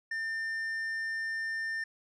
sine tone with tanh clipping, 1800 Hz, A6, 39 cents sharp, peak -33 dBFS, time 0.11-1.84 s, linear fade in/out 5 ms, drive 6 dB, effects none

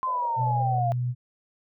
sine linear sweep, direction down, 1046.5 to 681 Hz, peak -24 dBFS, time 0.03-0.92 s, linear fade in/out 0 ms
pink band-pass noise, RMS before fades -42 dBFS, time 0.06-0.82 s, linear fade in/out 20 ms, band 500 to 680 Hz, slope 96 dB/octave
sine tone, 123.47 Hz, B2, in tune, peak -24 dBFS, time 0.36-1.15 s, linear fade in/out 50 ms
effects none

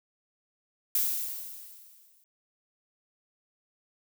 violet noise with exponential decay, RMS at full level -25 dBFS, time 0.95-2.24 s, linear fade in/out 2 ms, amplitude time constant 280 ms, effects none

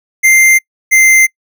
square tone pair in turn, 2093 / 2083 Hz, C7 / C7, 0 / -8 cents, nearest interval unison, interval 8 cents, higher first, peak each -5 dBFS, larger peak neither, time 0.23-0.59 / 0.91-1.27 s, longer neither, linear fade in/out 20 ms, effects noise-tail reverb RT60 0.1 s tail -26 dB re dry

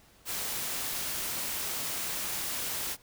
white noise, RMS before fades -34 dBFS, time 0.25-2.97 s, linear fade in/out 50 ms, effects pink hiss -60 dBFS RMS until 3.02 s

